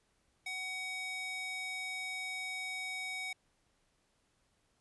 square tone with high-pass filter, 750 Hz, F#5, 23 cents sharp, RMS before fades -40 dBFS, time 0.46-3.33 s, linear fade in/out 5 ms, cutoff 1800 Hz, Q 2.5, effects pink hiss -75 dBFS RMS until 4.8 s + resampled to 24000 Hz

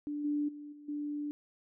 sine tone with level steps, 293.7 Hz, D4, in tune, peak -34 / -29 / -43 / -49 / -34 dBFS, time 0.07-1.31 s, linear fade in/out 0 ms, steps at 0.24 / 0.48 / 0.72 / 0.88 s, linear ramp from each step 10 ms, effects none

